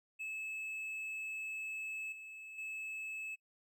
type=tone with level steps; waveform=triangle; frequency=2600 Hz; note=E7; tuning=24 cents flat; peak=-38 / -46 / -39 dBFS; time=0.19-3.36 s; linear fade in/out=20 ms; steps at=2.12 / 2.58 s; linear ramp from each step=5 ms; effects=noise-tail reverb RT60 0.1 s tail -22 dB re dry